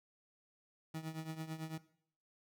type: tone with tremolo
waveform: 30% pulse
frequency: 159.2 Hz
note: D#3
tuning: 40 cents sharp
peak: -36 dBFS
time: 0.94-1.78 s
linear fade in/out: 5 ms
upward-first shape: triangle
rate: 9 Hz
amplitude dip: 80%
effects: noise-tail reverb RT60 0.6 s tail -17 dB re dry